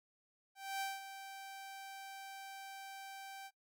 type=tone with ADSR envelope; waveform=sawtooth; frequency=780 Hz; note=G5; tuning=9 cents flat; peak=-33 dBFS; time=0.55-3.51 s; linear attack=260 ms; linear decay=190 ms; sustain=-11 dB; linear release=50 ms; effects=noise-tail reverb RT60 0.1 s tail -18 dB re dry